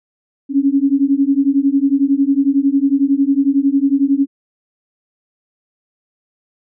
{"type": "beating tone pair", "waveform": "sine", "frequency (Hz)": [271.5, 282.5], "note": ["C#4", "C#4"], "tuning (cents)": [-36, 33], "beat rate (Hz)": 11, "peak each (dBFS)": -14, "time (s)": [0.49, 4.27], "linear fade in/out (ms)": 50, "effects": []}